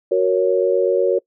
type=chord; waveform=sine; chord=F# major; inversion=none; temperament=equal; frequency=370 / 466.2 / 554.4 Hz; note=F#4 / A#4 / C#5; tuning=0 / 0 / 0 cents; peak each=-18 dBFS; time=0.11-1.19 s; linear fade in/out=10 ms; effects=noise-tail reverb RT60 0.1 s tail -24 dB re dry